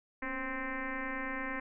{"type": "tone with frequency modulation", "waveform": "sine", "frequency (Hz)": 1046.5, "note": "C6", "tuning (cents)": 0, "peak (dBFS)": -34, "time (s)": [0.22, 1.6], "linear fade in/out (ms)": 5, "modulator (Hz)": 258, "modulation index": 4.3, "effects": []}